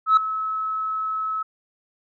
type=tone with ADSR envelope; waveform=sine; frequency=1294 Hz; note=E6; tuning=32 cents flat; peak=-8 dBFS; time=0.06-1.43 s; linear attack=110 ms; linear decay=4 ms; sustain=-15 dB; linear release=9 ms; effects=tanh soft clip ceiling -9 dBFS